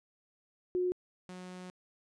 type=tone pair in turn; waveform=sine / sawtooth; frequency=362 / 182.36 Hz; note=F#4 / F#3; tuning=-38 / -25 cents; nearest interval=octave; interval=1187 cents; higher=first; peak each=-28 / -40 dBFS; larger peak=first; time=0.75-0.92 / 1.29-1.7 s; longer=second; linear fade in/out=0 ms; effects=resampled to 22050 Hz